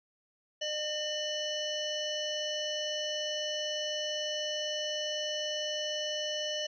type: harmonic tone with a mistuned harmonic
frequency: 606 Hz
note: D#5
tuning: 46 cents flat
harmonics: 1 / 3 / 5 / 7 / 9 / 10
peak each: -36 / -43 / -35 / -46 / -45 / -44 dBFS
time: 0.61-6.67 s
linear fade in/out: 10 ms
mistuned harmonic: 5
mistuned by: -31 cents
effects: none

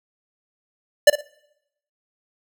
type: tone with echo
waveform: square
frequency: 587.3 Hz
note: D5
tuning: in tune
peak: -7 dBFS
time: 1.07-1.1 s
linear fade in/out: 5 ms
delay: 56 ms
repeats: 2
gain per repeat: -13 dB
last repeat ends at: 1.212 s
effects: noise-tail reverb RT60 0.8 s tail -25 dB re dry

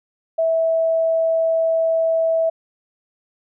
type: tone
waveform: sine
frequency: 653 Hz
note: E5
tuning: 17 cents flat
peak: -15 dBFS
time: 0.38-2.5 s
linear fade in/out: 10 ms
effects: none

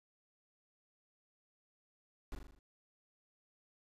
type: noise with echo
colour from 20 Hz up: brown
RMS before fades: -42 dBFS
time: 2.32-2.35 s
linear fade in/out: 0 ms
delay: 40 ms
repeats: 6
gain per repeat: -4 dB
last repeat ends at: 2.59 s
effects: resampled to 32000 Hz

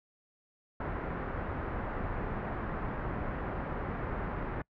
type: low-pass noise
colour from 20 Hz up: pink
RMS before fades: -36 dBFS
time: 0.8-4.62 s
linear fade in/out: 5 ms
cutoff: 1700 Hz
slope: 24 dB/octave
effects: noise-tail reverb RT60 0.1 s tail -26 dB re dry

